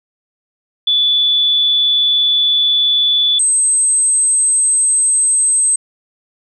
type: tone pair in turn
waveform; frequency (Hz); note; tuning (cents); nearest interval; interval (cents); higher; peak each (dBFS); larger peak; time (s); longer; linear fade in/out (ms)
sine; 3461 / 8252; A7 / C9; -29 / -25; octave + minor third; 1504; second; -10; neither; 0.87-3.39 / 3.39-5.76; first; 5
effects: none